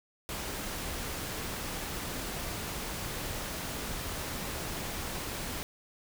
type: noise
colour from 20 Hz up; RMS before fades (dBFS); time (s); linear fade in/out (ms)
pink; -37; 0.29-5.63; 0
effects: none